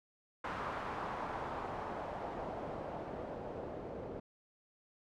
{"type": "noise with low-pass filter sweep", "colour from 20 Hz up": "white", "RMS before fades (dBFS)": -42, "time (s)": [0.44, 4.2], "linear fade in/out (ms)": 5, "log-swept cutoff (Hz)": [1200, 480], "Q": 1.6, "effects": []}